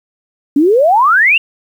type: exponential sweep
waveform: sine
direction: up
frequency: 270 to 2860 Hz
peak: -6 dBFS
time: 0.56-1.38 s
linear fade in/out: 5 ms
effects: 7-bit